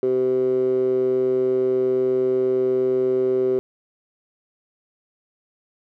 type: tone with band-pass filter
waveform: 15% pulse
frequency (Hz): 128.4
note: C3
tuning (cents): -32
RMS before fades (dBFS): -20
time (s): 0.03-3.59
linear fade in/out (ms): 0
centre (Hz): 410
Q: 8.3
effects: none